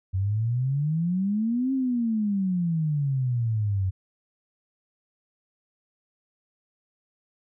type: exponential two-way sweep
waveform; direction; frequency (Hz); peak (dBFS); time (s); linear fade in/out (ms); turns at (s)
sine; up then down; 92 to 270 to 92; -22; 0.13-3.91; 20; 1.73
effects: none